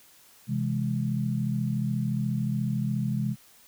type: chord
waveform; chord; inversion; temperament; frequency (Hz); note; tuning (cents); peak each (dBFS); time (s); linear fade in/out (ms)
sine; C augmented; none; equal; 130.81 / 164.81 / 207.7; C3 / E3 / G#3; 0 / 0 / 0; -28 / -32 / -29; 0.47-3.36; 50
effects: white hiss -56 dBFS RMS until 3.67 s